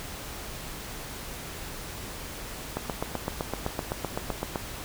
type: click train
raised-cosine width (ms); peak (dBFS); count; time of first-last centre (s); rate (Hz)
1; -14; 15; 2.77-4.558; 7.83
effects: added 50 Hz sine -49 dBFS peak until 4.84 s + pink hiss -39 dBFS RMS until 4.84 s